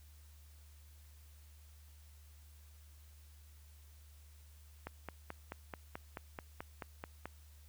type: click train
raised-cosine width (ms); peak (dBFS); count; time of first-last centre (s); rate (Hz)
0.5; -27; 12; 4.87-7.256; 4.61
effects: added 74 Hz sine -56 dBFS peak until 7.68 s + white hiss -67 dBFS RMS until 7.68 s